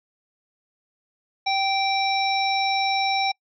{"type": "harmonic tone", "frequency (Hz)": 780, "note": "G5", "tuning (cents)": -9, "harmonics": [1, 3, 5, 7], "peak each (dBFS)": [-22, -27, -28, -30], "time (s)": [1.46, 3.32], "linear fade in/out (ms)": 10, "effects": ["noise-tail reverb RT60 0.1 s tail -26 dB re dry"]}